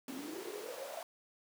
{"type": "noise with high-pass filter sweep", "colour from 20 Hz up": "pink", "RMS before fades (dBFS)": -44, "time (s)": [0.08, 1.03], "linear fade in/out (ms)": 2, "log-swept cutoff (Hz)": [250, 680], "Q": 9.7, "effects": []}